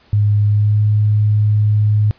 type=tone with pitch glide; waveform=sine; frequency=103.83 to 105.52 Hz; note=G#2 to G#2; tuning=0 to +28 cents; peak=-10 dBFS; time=0.13-2.11 s; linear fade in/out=0 ms; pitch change=+28 cents; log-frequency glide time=0.47-0.81 s; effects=pink hiss -51 dBFS RMS until 2.18 s + resampled to 11025 Hz